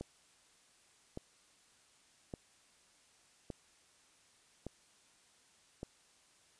click train, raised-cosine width 2 ms, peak -28 dBFS, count 6, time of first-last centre 0.01-5.831 s, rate 0.859 Hz, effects white hiss -67 dBFS RMS until 6.59 s + resampled to 22050 Hz

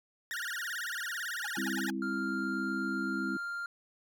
40% pulse tone with vibrato, 1631 Hz, G#6, 32 cents flat, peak -34 dBFS, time 0.31-1.9 s, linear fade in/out 0 ms, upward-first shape sine, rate 18 Hz, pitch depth 270 cents each way
sawtooth tone bursts, 830.6 Hz, G#5, in tune, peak -36 dBFS, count 5, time 1.44-1.906 s, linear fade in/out 5 ms, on 26 ms, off 84 ms
sine chord, C major, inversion second, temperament equal with one note detuned, 200.5 / 261.6 / 329.6 Hz, G3 / C4 / E4, +39 / 0 / 0 cents, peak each -37 dBFS, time 1.57-3.37 s, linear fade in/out 5 ms
triangle tone, 1396 Hz, F6, 1 cent flat, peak -33 dBFS, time 2.02-3.66 s, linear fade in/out 2 ms
effects none

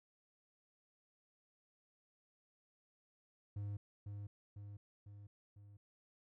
triangle tone with echo, 102 Hz, G#2, 31 cents flat, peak -38 dBFS, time 3.56-3.77 s, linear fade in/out 5 ms, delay 500 ms, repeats 4, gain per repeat -4 dB, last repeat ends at 5.77 s, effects none

